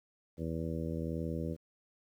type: harmonic tone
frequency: 81.5 Hz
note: E2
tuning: 19 cents flat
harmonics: 1 / 2 / 3 / 4 / 5 / 6 / 7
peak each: -40 / -38 / -41 / -42 / -47 / -43 / -47 dBFS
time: 0.37-1.57 s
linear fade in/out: 50 ms
effects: 11-bit